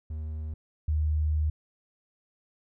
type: tone pair in turn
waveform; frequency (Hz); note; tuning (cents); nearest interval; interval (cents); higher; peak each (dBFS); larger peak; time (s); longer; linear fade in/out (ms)
triangle / sine; 77.6 / 76.62; D#2 / D#2; -4 / -26; unison; 22; first; -30 / -23; second; 0.1-0.54 / 0.88-1.5; second; 5
effects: none